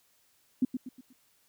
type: tone with echo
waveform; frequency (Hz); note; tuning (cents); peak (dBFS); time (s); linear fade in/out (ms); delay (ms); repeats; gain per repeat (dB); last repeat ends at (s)
sine; 254.6; C4; -47; -21; 0.62-0.65; 5; 120; 4; -8; 1.13
effects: white hiss -68 dBFS RMS until 1.48 s